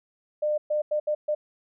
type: tone bursts at uneven times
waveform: sine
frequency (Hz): 602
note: D5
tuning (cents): +43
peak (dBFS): -22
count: 5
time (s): 0.42-0.58 / 0.7-0.82 / 0.91-1 / 1.07-1.15 / 1.28-1.35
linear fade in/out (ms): 10
effects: none